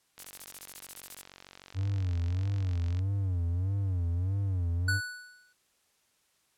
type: click train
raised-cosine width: 0.2 ms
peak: -30 dBFS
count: 132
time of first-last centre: 0.18-2.991 s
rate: 46.6 Hz
type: noise bursts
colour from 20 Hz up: violet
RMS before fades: -39 dBFS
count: 15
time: 0.19-1.215 s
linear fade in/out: 2 ms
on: 45 ms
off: 25 ms
type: tone with vibrato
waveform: triangle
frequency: 92 Hz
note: F#2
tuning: 9 cents flat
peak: -25 dBFS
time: 1.74-5.01 s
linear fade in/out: 50 ms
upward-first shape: sine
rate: 1.6 Hz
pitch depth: 140 cents each way
type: tone with exponential decay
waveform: square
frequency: 1480 Hz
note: F#6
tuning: in tune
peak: -26 dBFS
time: 4.88-5.53 s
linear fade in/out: 5 ms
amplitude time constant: 140 ms
effects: white hiss -71 dBFS RMS until 6.57 s + low-pass 11000 Hz 12 dB/octave